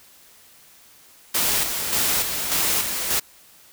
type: noise with tremolo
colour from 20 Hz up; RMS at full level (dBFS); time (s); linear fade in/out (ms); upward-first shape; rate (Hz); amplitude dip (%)
white; -21; 1.34-3.2; 10; square; 1.7; 45
effects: white hiss -51 dBFS RMS until 3.72 s